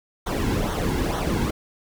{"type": "noise with flanger", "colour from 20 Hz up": "brown", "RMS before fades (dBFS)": -24, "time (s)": [0.26, 1.51], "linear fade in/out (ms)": 10, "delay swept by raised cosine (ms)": [0.4, 1.7], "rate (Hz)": 2.2, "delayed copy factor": -0.7, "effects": []}